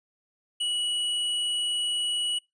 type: tone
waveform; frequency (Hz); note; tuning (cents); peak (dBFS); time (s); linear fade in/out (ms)
square; 2931; F#7; -17; -26; 0.6-2.39; 10
effects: noise-tail reverb RT60 0.2 s tail -24 dB re dry + resampled to 22050 Hz